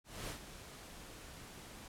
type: noise with ADSR envelope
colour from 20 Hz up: pink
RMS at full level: -42 dBFS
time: 0.04-1.88 s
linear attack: 240 ms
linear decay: 110 ms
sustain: -10 dB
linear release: 4 ms
effects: low-pass 12000 Hz 12 dB/octave